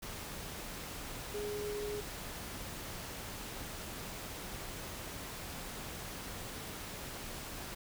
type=tone in noise; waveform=sine; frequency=415.6 Hz; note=G#4; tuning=1 cent sharp; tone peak=-37 dBFS; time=1.34-2.01 s; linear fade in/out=10 ms; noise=pink; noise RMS=-44 dBFS; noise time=0.02-7.75 s; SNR=+4 dB; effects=none